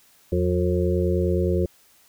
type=harmonic tone with a mistuned harmonic; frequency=89.6 Hz; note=F2; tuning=45 cents sharp; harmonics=1 / 2 / 4 / 5 / 6; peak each=-23 / -26 / -24 / -28 / -29 dBFS; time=0.32-1.66 s; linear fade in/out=5 ms; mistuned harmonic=1; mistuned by=-120 cents; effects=white hiss -57 dBFS RMS until 2.08 s